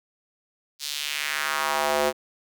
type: tone with high-pass filter sweep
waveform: square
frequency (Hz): 73.42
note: D2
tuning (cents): 0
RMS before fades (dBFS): -26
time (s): 0.79-2.13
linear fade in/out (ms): 50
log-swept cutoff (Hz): 4600 to 450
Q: 1.8
effects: none